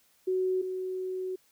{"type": "tone pair in turn", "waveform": "sine", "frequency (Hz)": [372.2, 372.2], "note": ["F#4", "F#4"], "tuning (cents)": [10, 10], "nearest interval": "unison", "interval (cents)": 0, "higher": "neither", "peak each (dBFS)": [-25, -31], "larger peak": "first", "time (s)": [[0.27, 0.62], [0.62, 1.36]], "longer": "second", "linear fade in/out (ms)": 10, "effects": ["white hiss -66 dBFS RMS until 1.51 s"]}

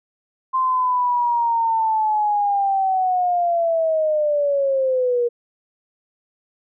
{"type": "linear sweep", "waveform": "sine", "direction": "down", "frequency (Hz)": [1047, 472.8], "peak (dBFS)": -16, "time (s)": [0.53, 5.29], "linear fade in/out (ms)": 20, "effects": []}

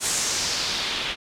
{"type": "noise with low-pass filter sweep", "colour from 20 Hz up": "white", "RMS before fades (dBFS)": -26, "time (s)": [0, 1.16], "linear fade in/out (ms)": 50, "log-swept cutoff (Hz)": [8500, 3000], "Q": 2.1, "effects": []}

